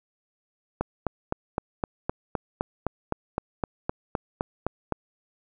click train, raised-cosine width 1 ms, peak -11 dBFS, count 17, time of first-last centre 0.81-4.923 s, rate 3.89 Hz, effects none

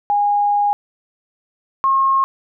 sine tone pair in turn, 820 / 1078.1 Hz, G#5 / C#6, -22 / -49 cents, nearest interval perfect fourth, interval 473 cents, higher second, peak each -13 / -12 dBFS, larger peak second, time 0.1-0.73 / 1.84-2.24 s, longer first, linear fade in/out 0 ms, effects none

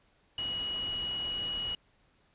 sine tone in noise, 2912 Hz, F#7, 28 cents flat, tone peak -32 dBFS, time 0.38-1.75 s, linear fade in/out 2 ms, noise pink, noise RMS -45 dBFS, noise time 0.38-1.75 s, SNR +10 dB, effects pink hiss -68 dBFS RMS until 2.34 s + resampled to 8000 Hz

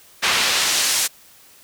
pink noise with band-pass filter sweep, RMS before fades -19 dBFS, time 0.22-1.08 s, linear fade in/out 20 ms, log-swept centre 2500 to 8100 Hz, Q 0.76, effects white hiss -49 dBFS RMS until 1.63 s

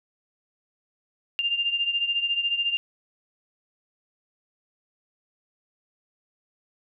sine beating tone pair, 2794 / 2808 Hz, F7 / F7, 0 / +9 cents, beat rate 14 Hz, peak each -24 / -29 dBFS, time 1.39-2.77 s, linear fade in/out 0 ms, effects none

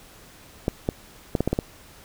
clicks, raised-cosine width 2 ms, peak -8 dBFS, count 7, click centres 0.681 / 0.889 / 1.352 / 1.406 / 1.476 / 1.53 / 1.589 s, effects pink hiss -49 dBFS RMS until 2.04 s

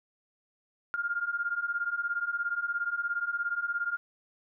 sine beating tone pair, 1396.9 / 1413.9 Hz, F6 / F6, 0 / +21 cents, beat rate 17 Hz, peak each -33 / -31 dBFS, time 0.94-3.97 s, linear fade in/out 0 ms, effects none

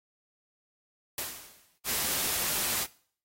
white noise with exponential decay, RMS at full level -32 dBFS, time 1.18-1.78 s, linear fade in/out 2 ms, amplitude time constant 130 ms
white noise, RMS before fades -30 dBFS, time 1.84-2.87 s, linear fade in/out 50 ms
effects noise-tail reverb RT60 0.5 s tail -20 dB re dry + AAC 48 kbps

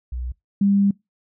sine tone pair in turn, 61.74 / 199.55 Hz, B1 / G3, 0 / +31 cents, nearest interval octave + minor sixth, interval 2031 cents, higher second, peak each -25 / -14 dBFS, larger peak second, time 0.12-0.32 / 0.61-0.91 s, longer second, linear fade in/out 5 ms, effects noise-tail reverb RT60 0.2 s tail -24 dB re dry

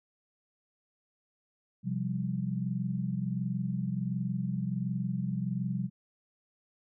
sine chord, C suspended fourth, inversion none, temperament equal with one note detuned, 129.24 / 174.61 / 196 Hz, C3 / F3 / G3, -21 / 0 / 0 cents, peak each -34 dBFS, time 1.83-5.9 s, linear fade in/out 50 ms, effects none

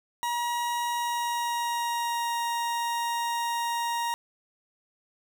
40% pulse tone with pitch glide, 954 to 939.2 Hz, A#5 to A#5, +40 to +13 cents, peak -26 dBFS, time 0.23-4.14 s, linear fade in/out 0 ms, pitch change -27 cents, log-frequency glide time 0.89-2.37 s, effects none

